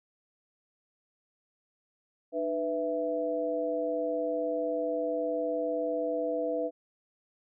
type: tone cluster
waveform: sine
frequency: 303.2 / 496.5 / 661 Hz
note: D#4 / B4 / E5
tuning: -45 / +9 / +5 cents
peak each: -35 / -31 / -32 dBFS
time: 2.32-6.71 s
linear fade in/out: 50 ms
effects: none